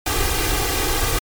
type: noise with comb filter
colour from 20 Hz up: pink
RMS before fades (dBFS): -20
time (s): 0.06-1.19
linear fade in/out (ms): 5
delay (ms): 2.5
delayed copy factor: +0.95
effects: MP3 96 kbps